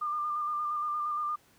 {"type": "tone with vibrato", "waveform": "sine", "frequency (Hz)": 1200, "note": "D6", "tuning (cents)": 37, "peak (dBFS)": -29, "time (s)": [0.01, 1.36], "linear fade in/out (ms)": 10, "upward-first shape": "square", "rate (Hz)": 8.6, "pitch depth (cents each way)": 21, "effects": ["pink hiss -63 dBFS RMS until 1.58 s", "high-pass 80 Hz 12 dB/octave"]}